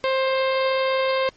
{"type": "harmonic tone", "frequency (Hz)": 528, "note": "C5", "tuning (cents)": 16, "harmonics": [1, 2, 3, 4, 5, 6, 7, 8, 9], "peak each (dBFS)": [-20, -26, -33, -30, -34, -36, -36, -41, -40], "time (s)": [0.04, 1.29], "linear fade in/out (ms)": 0, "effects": ["pink hiss -56 dBFS RMS until 1.36 s", "MP3 32 kbps"]}